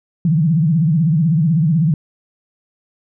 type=tone with vibrato; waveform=sine; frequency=160 Hz; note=D#3; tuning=49 cents sharp; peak=-11 dBFS; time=0.25-1.94 s; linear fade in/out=2 ms; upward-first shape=sine; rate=16 Hz; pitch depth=180 cents each way; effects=none